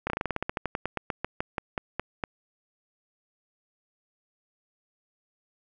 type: slowing click train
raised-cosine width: 0.5 ms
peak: -13 dBFS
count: 22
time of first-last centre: 0.07-2.238 s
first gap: 30 ms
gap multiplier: 1.11
effects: none

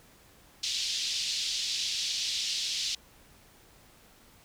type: band-pass noise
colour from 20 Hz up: white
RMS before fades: -32 dBFS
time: 0.63-2.95 s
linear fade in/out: 5 ms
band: 3100 to 5300 Hz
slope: 24 dB/octave
effects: pink hiss -58 dBFS RMS until 4.44 s

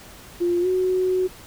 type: tone with pitch glide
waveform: sine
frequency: 349.2 to 370 Hz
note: F4 to F#4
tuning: 0 to 0 cents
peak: -18 dBFS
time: 0.4-1.28 s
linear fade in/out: 20 ms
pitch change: +100 cents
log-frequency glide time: 0.61-0.67 s
effects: pink hiss -44 dBFS RMS until 1.46 s

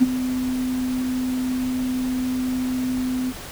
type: tone with ADSR envelope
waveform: sine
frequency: 254.8 Hz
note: C4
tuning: 46 cents flat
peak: -8 dBFS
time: 0-3.33 s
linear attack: 25 ms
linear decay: 26 ms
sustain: -13 dB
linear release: 41 ms
effects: tanh soft clip ceiling -4 dBFS + pink hiss -36 dBFS RMS until 3.51 s

